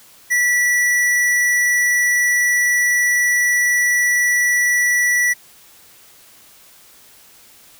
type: tone with tanh clipping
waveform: sine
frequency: 1954 Hz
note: B6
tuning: 19 cents flat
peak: -15 dBFS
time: 0.3-5.34 s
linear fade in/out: 20 ms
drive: 17 dB
effects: white hiss -47 dBFS RMS until 7.79 s